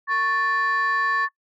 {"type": "tone pair together", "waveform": "sine", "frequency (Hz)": [1108.7, 1760], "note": ["C#6", "A6"], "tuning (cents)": [0, 0], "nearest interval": "minor sixth", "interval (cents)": 800, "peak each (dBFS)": [-20, -20], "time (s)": [0.07, 1.29], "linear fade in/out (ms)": 50, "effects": ["noise-tail reverb RT60 0.1 s tail -23 dB re dry", "tanh soft clip ceiling -16 dBFS"]}